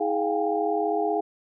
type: tone cluster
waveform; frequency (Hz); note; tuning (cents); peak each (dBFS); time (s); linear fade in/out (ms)
sine; 320.8 / 417.3 / 701 / 778 / 814; E4 / G#4 / F5 / G5 / G#5; -47 / +8 / +6 / -13 / -35; -30 / -26 / -27 / -32 / -32; 0-1.21; 10
effects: none